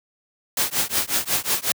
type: noise with tremolo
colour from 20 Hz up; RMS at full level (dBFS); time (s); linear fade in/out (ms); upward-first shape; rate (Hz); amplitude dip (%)
white; -19; 0.57-1.72; 2; triangle; 5.5; 100
effects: high-pass 80 Hz 12 dB/octave